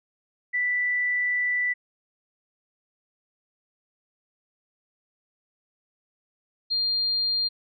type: tone pair in turn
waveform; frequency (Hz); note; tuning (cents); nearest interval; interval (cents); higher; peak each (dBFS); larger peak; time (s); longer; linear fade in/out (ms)
sine; 1975.5 / 4200; B6 / C8; 0 / +6; octave + minor second; 1306; second; -22; neither; 0.53-1.74 / 6.7-7.49; first; 20
effects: none